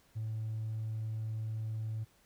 sine tone with hard clipping, 110 Hz, A2, in tune, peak -35 dBFS, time 0.15-2.05 s, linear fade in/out 20 ms, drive 1 dB, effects pink hiss -67 dBFS RMS until 2.25 s

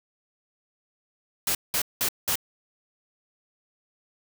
white noise bursts, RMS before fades -25 dBFS, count 4, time 1.47-2.356 s, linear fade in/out 2 ms, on 79 ms, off 190 ms, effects none

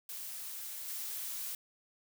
blue noise with level steps, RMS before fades -43 / -40 dBFS, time 0.09-1.55 s, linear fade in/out 2 ms, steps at 0.88 s, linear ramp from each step 5 ms, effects none

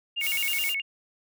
sine tone with vibrato, 2489 Hz, D#7, in tune, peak -26 dBFS, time 0.16-0.82 s, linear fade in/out 20 ms, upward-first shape square, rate 9.4 Hz, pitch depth 210 cents each way
blue noise, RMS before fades -31 dBFS, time 0.2-0.75 s, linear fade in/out 50 ms
effects none

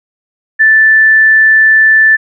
sine tone, 1760 Hz, A6, in tune, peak -3 dBFS, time 0.59-2.17 s, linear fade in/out 20 ms, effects none

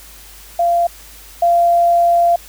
sine tone pair in turn, 689 / 689 Hz, F5 / F5, -24 / -24 cents, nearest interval unison, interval 0 cents, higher neither, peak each -11 / -9 dBFS, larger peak second, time 0.59-0.87 / 1.42-2.36 s, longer second, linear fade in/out 5 ms, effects added 50 Hz sine -42 dBFS peak until 2.48 s + white hiss -40 dBFS RMS until 2.48 s

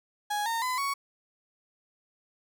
35% pulse tone with pitch steps, 830.6 / 916.3 / 1010.8 / 1115.1 Hz, G#5 / A#5 / B5 / C#6, 0 / -30 / +40 / +10 cents, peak -26 dBFS, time 0.3-0.94 s, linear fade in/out 10 ms, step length 160 ms, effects none

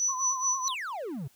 sine tone with tremolo, 5950 Hz, F#8, 9 cents sharp, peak -23 dBFS, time 0-0.68 s, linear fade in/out 0 ms, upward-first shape sine, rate 4.6 Hz, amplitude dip 85%
sine tone with vibrato, 1046.5 Hz, C6, in tune, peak -31 dBFS, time 0.08-0.75 s, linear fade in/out 20 ms, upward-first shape sine, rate 8.8 Hz, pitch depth 68 cents each way
triangle exponential sweep, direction down, 4360 to 120.3 Hz, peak -31 dBFS, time 0.67-1.28 s, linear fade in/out 10 ms
effects white hiss -63 dBFS RMS until 1.35 s

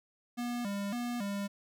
square tone with vibrato, 220 Hz, A3, in tune, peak -34 dBFS, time 0.37-1.48 s, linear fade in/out 20 ms, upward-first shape square, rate 1.8 Hz, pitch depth 160 cents each way, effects none

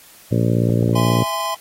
harmonic tone, 58.1 Hz, A#1, 5 cents flat, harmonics 2 / 3 / 4 / 5 / 6 / 7 / 8 / 9 / 10, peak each -17 / -21 / -23 / -25 / -27 / -28 / -29 / -30 / -31 dBFS, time 0.31-1.24 s, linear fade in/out 10 ms
clicks, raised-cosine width 2 ms, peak -14 dBFS, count 3, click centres 0.697 / 0.829 / 0.893 s
square chord, E augmented, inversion none, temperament just, 659.3 / 824.1 / 1030.1 Hz, E5 / G#5 / B#5, 0 / -14 / -27 cents, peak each -28 / -29 / -23 dBFS, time 0.95-1.55 s, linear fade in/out 10 ms
effects white hiss -46 dBFS RMS until 1.6 s + AAC 48 kbps

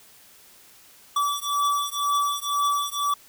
square beating tone pair, 1152 / 1154 Hz, D6 / D6, -34 / -31 cents, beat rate 2 Hz, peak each -26 dBFS, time 1.16-3.14 s, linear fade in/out 5 ms, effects white hiss -52 dBFS RMS until 3.28 s

